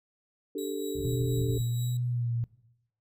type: chord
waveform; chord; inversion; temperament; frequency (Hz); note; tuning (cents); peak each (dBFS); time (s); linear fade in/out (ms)
sine; D suspended fourth; none; equal; 293.7 / 392 / 440; D4 / G4 / A4; 0 / 0 / 0; -35; 0.55-1.58; 5
type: tone with tremolo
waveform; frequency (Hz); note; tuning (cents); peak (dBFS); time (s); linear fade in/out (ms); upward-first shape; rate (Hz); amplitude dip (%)
15% pulse; 3874; B7; -34; -34; 0.58-1.97; 2; triangle; 4.2; 50
type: low-pass noise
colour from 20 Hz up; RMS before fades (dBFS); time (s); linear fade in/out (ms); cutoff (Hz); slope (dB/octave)
white; -38; 0.95-1.62; 2; 170; 48
type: tone with vibrato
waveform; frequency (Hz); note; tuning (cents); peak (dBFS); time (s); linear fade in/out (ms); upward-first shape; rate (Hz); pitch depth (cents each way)
sine; 120; B2; -49; -27; 1.05-2.44; 0; sine; 1.3; 37
effects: noise-tail reverb RT60 0.9 s tail -20 dB re dry